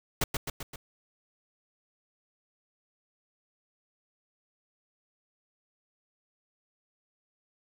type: noise with echo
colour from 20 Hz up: pink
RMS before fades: -26 dBFS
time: 0.21-0.24 s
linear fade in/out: 5 ms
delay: 130 ms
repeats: 4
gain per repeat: -4 dB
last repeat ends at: 0.76 s
effects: none